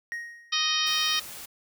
triangle tone with exponential decay, 1874 Hz, A#6, 9 cents sharp, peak -27 dBFS, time 0.12-0.72 s, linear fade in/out 0 ms, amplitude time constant 130 ms
harmonic tone, 622.3 Hz, D#5, in tune, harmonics 2 / 3 / 4 / 5 / 6 / 7 / 8 / 9, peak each -33 / -33 / -33 / -29 / -29 / -35 / -34 / -31 dBFS, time 0.52-1.2 s, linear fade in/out 10 ms
white noise, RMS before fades -41 dBFS, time 0.86-1.46 s, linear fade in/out 10 ms
effects none

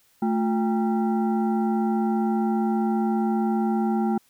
sine tone with frequency modulation, 220 Hz, A3, in tune, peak -20 dBFS, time 0.22-4.18 s, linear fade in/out 5 ms, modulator 575 Hz, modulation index 0.85, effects white hiss -62 dBFS RMS until 4.29 s

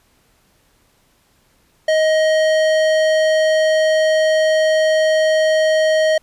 sine tone with tanh clipping, 628 Hz, D#5, 16 cents sharp, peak -14 dBFS, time 1.88-6.18 s, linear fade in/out 5 ms, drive 17 dB, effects pink hiss -58 dBFS RMS until 6.22 s + resampled to 32000 Hz

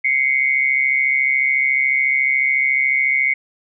sine tone pair together, 2083 / 2217 Hz, C7 / C#7, -8 / 0 cents, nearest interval minor second, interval 108 cents, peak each -17 dBFS, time 0.04-3.34 s, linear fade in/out 10 ms, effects none

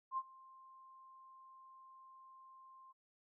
sine tone with ADSR envelope, 1054 Hz, C6, 12 cents sharp, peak -34 dBFS, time 0.11-2.93 s, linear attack 65 ms, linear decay 48 ms, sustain -23 dB, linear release 22 ms, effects none

